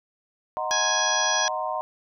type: chord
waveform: sine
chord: C half-diminished seventh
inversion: first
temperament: equal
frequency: 622.3 / 740 / 932.3 / 1046.5 Hz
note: Eb5 / Gb5 / Bb5 / C6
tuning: 0 / 0 / 0 / 0 cents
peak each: -31 dBFS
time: 0.57-1.81 s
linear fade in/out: 0 ms
type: harmonic tone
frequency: 830.6 Hz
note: G#5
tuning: in tune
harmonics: 1 / 2 / 3 / 4 / 5 / 6 / 7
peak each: -33 / -27 / -37 / -29 / -36 / -32 / -26 dBFS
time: 0.71-1.48 s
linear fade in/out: 0 ms
effects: none